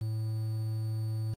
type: tone with quantisation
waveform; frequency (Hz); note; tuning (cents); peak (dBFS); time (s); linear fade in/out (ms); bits
triangle; 110; A2; 0; -28; 0.01-1.34; 5; 9
effects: AAC 48 kbps